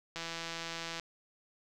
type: click train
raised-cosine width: 0.2 ms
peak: -22 dBFS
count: 140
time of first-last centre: 0.16-0.997 s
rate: 166 Hz
effects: none